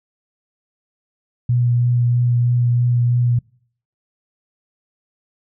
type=tone with vibrato; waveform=sine; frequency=121.3 Hz; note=B2; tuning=31 cents flat; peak=-13 dBFS; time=1.49-3.39 s; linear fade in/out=5 ms; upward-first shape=triangle; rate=3.1 Hz; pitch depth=15 cents each way; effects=noise-tail reverb RT60 0.6 s tail -26 dB re dry